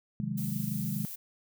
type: chord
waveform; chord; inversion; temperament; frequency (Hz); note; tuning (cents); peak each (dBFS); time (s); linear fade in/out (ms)
sine; Ab dominant seventh; first; equal with one note detuned; 130.81 / 155.56 / 180.56 / 207.7; C3 / Eb3 / Gb3 / Ab3; 0 / 0 / -42 / 0; -37 / -36 / -38 / -34; 0.2-1.05; 0
type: noise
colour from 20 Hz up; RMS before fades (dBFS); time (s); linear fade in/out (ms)
violet; -41; 0.37-1.16; 10
effects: none